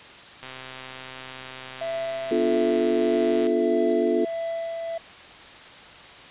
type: click train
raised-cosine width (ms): 0.2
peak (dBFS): -20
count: 396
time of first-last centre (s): 0.43-3.468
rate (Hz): 130
type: tone with tremolo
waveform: triangle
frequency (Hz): 665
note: E5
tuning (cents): +15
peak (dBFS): -24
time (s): 1.81-4.98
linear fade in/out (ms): 5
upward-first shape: sine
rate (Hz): 1.6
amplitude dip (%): 30
type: chord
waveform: sine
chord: B half-diminished seventh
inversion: none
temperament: equal with one note detuned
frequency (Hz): 246.9 / 293.7 / 349.2 / 437.5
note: B3 / D4 / F4 / A4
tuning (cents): 0 / 0 / 0 / -10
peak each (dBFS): -27 / -29 / -23 / -24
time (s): 2.31-4.25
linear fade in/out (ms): 5
effects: white hiss -44 dBFS RMS until 6.3 s + resampled to 8000 Hz